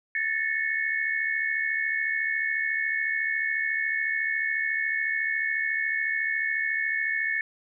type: tone cluster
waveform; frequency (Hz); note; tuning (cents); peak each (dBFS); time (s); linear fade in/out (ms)
sine; 1747 / 1821 / 2200; A6 / A#6 / C#7; -13 / -41 / -14; -29; 0.15-7.41; 2
effects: none